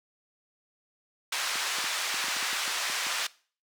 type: band-pass noise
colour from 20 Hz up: pink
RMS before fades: -31 dBFS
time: 1.32-3.27 s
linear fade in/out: 5 ms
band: 1300 to 7400 Hz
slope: 12 dB/octave
type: clicks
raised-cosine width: 3 ms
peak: -28 dBFS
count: 12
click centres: 1.556 / 1.785 / 1.842 / 2.142 / 2.242 / 2.283 / 2.366 / 2.427 / 2.53 / 2.678 / 2.899 / 3.067 s
effects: noise-tail reverb RT60 0.4 s tail -20 dB re dry + high-pass 300 Hz 12 dB/octave